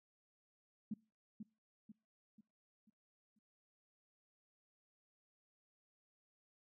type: tone with echo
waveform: sine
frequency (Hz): 215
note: A3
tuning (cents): -40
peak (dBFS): -38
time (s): 0.91-0.94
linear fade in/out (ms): 5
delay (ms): 490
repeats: 5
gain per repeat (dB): -7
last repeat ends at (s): 3.39
effects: noise-tail reverb RT60 0.4 s tail -26 dB re dry